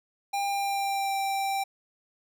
square tone with pitch glide, 800 to 784 Hz, G5 to G5, +35 to 0 cents, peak -27 dBFS, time 0.33-1.64 s, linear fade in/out 10 ms, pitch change -35 cents, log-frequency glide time 0.46-1.15 s, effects none

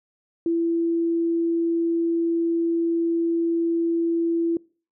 sine tone, 334.8 Hz, E4, 27 cents sharp, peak -19 dBFS, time 0.46-4.57 s, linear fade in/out 2 ms, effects noise-tail reverb RT60 0.4 s tail -25 dB re dry

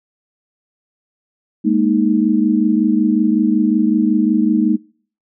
sine chord, Ab suspended second, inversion none, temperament equal, 207.7 / 233.1 / 311.1 Hz, Ab3 / Bb3 / Eb4, 0 / 0 / 0 cents, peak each -16 dBFS, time 1.64-4.77 s, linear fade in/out 20 ms, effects noise-tail reverb RT60 0.5 s tail -25 dB re dry

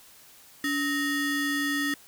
square ring-modulated tone, 784 Hz, G5, in tune, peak -23 dBFS, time 0.64-1.94 s, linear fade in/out 2 ms, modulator 1070 Hz, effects white hiss -53 dBFS RMS until 2.07 s

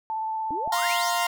sine tone with vibrato, 880 Hz, A5, in tune, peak -26 dBFS, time 0.1-0.74 s, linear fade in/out 0 ms, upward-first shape sine, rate 17 Hz, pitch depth 12 cents each way
sine exponential sweep, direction up, 261.6 to 7410 Hz, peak -32 dBFS, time 0.5-1.12 s, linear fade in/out 20 ms
clicks, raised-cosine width 2 ms, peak -27 dBFS, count 2, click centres 0.507 / 0.676 s
sawtooth chord, F suspended fourth, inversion none, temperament equal, 698.5 / 932.3 / 1046.5 Hz, F5 / Bb5 / C6, 0 / 0 / 0 cents, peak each -22 / -24 / -24 dBFS, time 0.72-1.27 s, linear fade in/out 5 ms
effects none

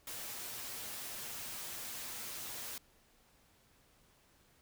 white noise with comb filter, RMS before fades -44 dBFS, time 0.07-2.78 s, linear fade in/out 2 ms, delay 8.4 ms, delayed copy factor +0.5, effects pink hiss -68 dBFS RMS until 4.61 s

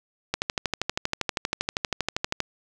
click train, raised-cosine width 0.2 ms, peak -7 dBFS, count 27, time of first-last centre 0.34-2.403 s, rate 12.6 Hz, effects none

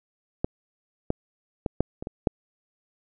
clicks, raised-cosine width 2 ms, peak -10 / -10 / -12 / -7 / -20 / -19 / -6 dBFS, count 7, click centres 0.445 / 1.104 / 1.662 / 1.806 / 2.025 / 2.071 / 2.272 s, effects none

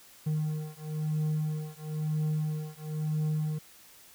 triangle beating tone pair, 153.4 / 154.4 Hz, D#3 / D#3, -24 / -13 cents, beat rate 1 Hz, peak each -30 dBFS, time 0.26-3.59 s, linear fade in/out 10 ms, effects white hiss -55 dBFS RMS until 4.14 s

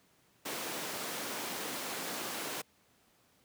pink high-pass noise, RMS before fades -39 dBFS, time 0.45-2.62 s, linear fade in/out 10 ms, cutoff 270 Hz, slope 12 dB/octave, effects pink hiss -68 dBFS RMS until 3.44 s + high-pass 100 Hz 12 dB/octave

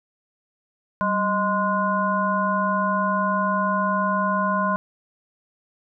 harmonic tone with a mistuned harmonic, 207.7 Hz, G#3, in tune, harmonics 1 / 3 / 5 / 7, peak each -25 / -27 / -22 / -28 dBFS, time 1.01-4.76 s, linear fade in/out 0 ms, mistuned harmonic 1, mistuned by -130 cents, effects none

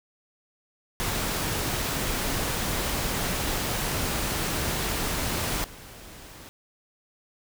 pink noise with level steps, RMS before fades -28 / -45 dBFS, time 1-6.49 s, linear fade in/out 0 ms, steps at 5.64 s, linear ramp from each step 2 ms, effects none

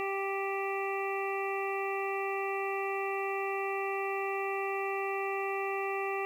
harmonic tone with a mistuned harmonic, 391.9 Hz, G4, in tune, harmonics 1 / 2 / 3 / 5 / 6 / 7, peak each -34 / -37 / -39 / -41 / -42 / -42 dBFS, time 0-6.25 s, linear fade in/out 0 ms, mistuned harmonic 7, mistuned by -22 cents, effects 10-bit

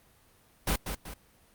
pink noise with echo, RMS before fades -27 dBFS, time 0.67-0.76 s, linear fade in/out 5 ms, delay 190 ms, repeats 2, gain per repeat -7 dB, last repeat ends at 1.14 s, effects pink hiss -62 dBFS RMS until 1.54 s + Opus 32 kbps

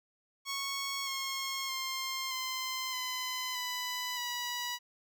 10% pulse tone with pitch steps, 1104 / 1081.3 / 1059 / 1037.2 / 1015.9 / 995 / 974.5 Hz, C#6 / C#6 / C6 / C6 / B5 / B5 / B5, -7 / -43 / +21 / -15 / +49 / +13 / -23 cents, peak -26 dBFS, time 0.45-4.79 s, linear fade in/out 50 ms, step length 620 ms, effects none

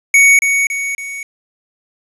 square tone with echo, 2232 Hz, C#7, 11 cents sharp, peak -6 dBFS, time 0.14-0.39 s, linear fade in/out 2 ms, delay 280 ms, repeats 3, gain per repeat -6 dB, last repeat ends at 1.23 s, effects resampled to 24000 Hz + 7-bit

